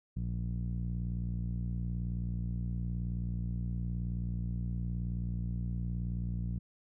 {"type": "tone with low-pass filter", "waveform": "sawtooth", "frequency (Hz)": 59, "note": "A#1", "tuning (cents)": 22, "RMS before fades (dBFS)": -35, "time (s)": [0.16, 6.59], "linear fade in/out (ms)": 10, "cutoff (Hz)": 160, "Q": 3.2, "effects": []}